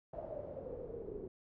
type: noise with low-pass filter sweep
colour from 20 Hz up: pink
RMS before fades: -45 dBFS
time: 0.13-1.28 s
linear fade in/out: 5 ms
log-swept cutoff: 660 to 400 Hz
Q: 9.8
effects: none